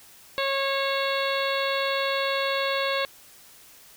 harmonic tone with a mistuned harmonic, 547 Hz, C#5, 23 cents flat, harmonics 1 / 2 / 3 / 4 / 5 / 6 / 7 / 8, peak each -27 / -30 / -32 / -33 / -34 / -35 / -35 / -36 dBFS, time 0.38-3.05 s, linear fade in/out 0 ms, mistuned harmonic 6, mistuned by +71 cents, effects white hiss -51 dBFS RMS until 3.96 s

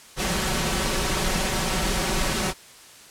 pink noise with comb filter, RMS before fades -24 dBFS, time 0.16-2.54 s, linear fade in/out 50 ms, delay 5.3 ms, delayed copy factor +0.6, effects white hiss -47 dBFS RMS until 3.1 s + low-pass 10000 Hz 12 dB/octave

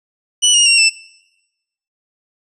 20% pulse tone with pitch steps, 2960 / 2856 / 2755 / 2658 Hz, F#7 / F7 / F7 / E7, 0 / +38 / -24 / +14 cents, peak -3 dBFS, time 0.42-0.9 s, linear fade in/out 20 ms, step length 120 ms, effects noise-tail reverb RT60 1.0 s tail -23 dB re dry + resampled to 22050 Hz

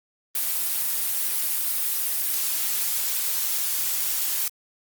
blue noise, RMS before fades -25 dBFS, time 0.35-4.48 s, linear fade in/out 2 ms, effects Opus 32 kbps

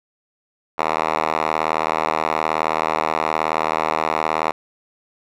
5% pulse tone with band-pass filter, 78.9 Hz, D#2, 25 cents sharp, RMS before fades -21 dBFS, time 0.78-4.52 s, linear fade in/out 10 ms, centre 1200 Hz, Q 1.3, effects none

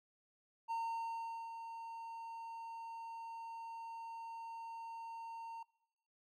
triangle tone with ADSR envelope, 915 Hz, A#5, 32 cents flat, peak -34 dBFS, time 0.68-5.63 s, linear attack 30 ms, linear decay 790 ms, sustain -9 dB, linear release 5 ms, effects noise-tail reverb RT60 0.8 s tail -22 dB re dry

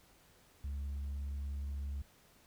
sine tone, 70.1 Hz, C#2, 20 cents sharp, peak -34 dBFS, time 0.64-2.02 s, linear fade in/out 5 ms, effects tanh soft clip ceiling -36 dBFS + pink hiss -65 dBFS RMS until 2.46 s

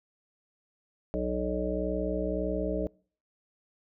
harmonic tone, 61.74 Hz, B1, in tune, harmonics 1 / 3 / 5 / 7 / 9 / 10, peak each -35 / -35 / -35 / -35 / -35 / -35 dBFS, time 1.14-2.87 s, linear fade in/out 0 ms, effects noise-tail reverb RT60 0.5 s tail -26 dB re dry

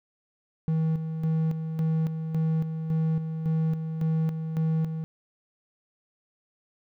triangle tone with tremolo, 160 Hz, D#3, 49 cents sharp, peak -20 dBFS, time 0.68-5.04 s, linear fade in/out 0 ms, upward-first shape square, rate 1.8 Hz, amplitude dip 55%, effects none

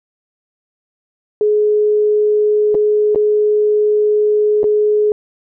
sine tone with dropouts, 421.5 Hz, G#4, 26 cents sharp, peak -10 dBFS, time 1.41-5.12 s, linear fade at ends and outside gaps 1 ms, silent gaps 2.745-2.75 / 3.148-3.158 / 4.632-4.641 s, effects none

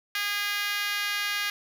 5% pulse tone with high-pass filter, 409.1 Hz, G#4, 26 cents flat, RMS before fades -29 dBFS, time 0.15-1.5 s, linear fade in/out 2 ms, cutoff 1600 Hz, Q 1.9, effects none

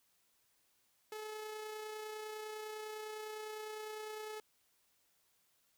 sawtooth tone with amplitude modulation, 429.9 Hz, A4, 40 cents flat, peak -38 dBFS, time 1.12-4.4 s, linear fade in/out 2 ms, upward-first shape sine, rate 29.9 Hz, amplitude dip 30%, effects white hiss -75 dBFS RMS until 5.77 s

